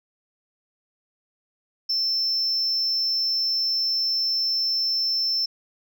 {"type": "tone", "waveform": "sine", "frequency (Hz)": 5330, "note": "E8", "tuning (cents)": 18, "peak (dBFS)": -19, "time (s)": [1.89, 5.46], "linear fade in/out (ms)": 10, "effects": ["tanh soft clip ceiling -19 dBFS"]}